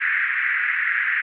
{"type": "band-pass noise", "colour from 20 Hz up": "pink", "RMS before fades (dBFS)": -22, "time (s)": [0, 1.22], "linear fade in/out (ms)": 20, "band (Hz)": [1600, 2100], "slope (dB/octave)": 48, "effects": []}